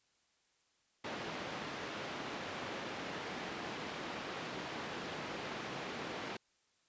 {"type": "band-pass noise", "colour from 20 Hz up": "pink", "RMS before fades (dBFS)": -43, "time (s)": [1.04, 6.37], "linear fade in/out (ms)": 5, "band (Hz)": [210, 3400], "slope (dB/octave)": 12, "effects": ["white hiss -75 dBFS RMS until 6.88 s", "resampled to 16000 Hz"]}